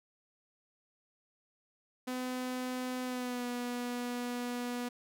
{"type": "tone with pitch glide", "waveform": "sawtooth", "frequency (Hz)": [253.2, 244], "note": ["B3", "B3"], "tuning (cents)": [43, -21], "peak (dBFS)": -31, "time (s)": [2.07, 4.89], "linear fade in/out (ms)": 10, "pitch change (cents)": -64, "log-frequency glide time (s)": [3.04, 3.46], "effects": []}